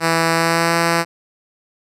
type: tone with pitch glide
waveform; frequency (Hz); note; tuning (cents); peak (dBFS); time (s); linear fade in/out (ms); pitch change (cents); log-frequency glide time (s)
5% pulse; 164.81 to 168.08; E3 to E3; 0 to +34; -3; 0-1.05; 50; +34; 0.31-0.76
effects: low-pass 11000 Hz 12 dB/octave